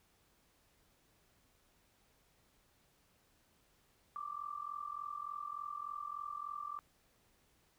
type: tone with amplitude modulation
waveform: sine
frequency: 1174.7 Hz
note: D6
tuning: in tune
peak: -37 dBFS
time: 4.16-6.79 s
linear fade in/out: 0 ms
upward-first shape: sine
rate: 43.4 Hz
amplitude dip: 85%
effects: pink hiss -72 dBFS RMS until 7.78 s